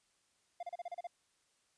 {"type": "tone bursts", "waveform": "triangle", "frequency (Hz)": 698.5, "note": "F5", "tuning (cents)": 0, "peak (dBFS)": -37, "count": 8, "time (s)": [0.6, 1.071], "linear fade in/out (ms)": 5, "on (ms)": 30, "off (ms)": 33, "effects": ["white hiss -75 dBFS RMS until 1.77 s", "resampled to 22050 Hz"]}